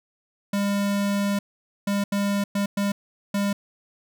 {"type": "tone bursts at uneven times", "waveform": "square", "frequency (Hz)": 201.2, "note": "G3", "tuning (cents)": 45, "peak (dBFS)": -22, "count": 6, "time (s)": [[0.53, 1.39], [1.87, 2.04], [2.12, 2.44], [2.55, 2.66], [2.77, 2.92], [3.34, 3.53]], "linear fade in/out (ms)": 5, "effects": []}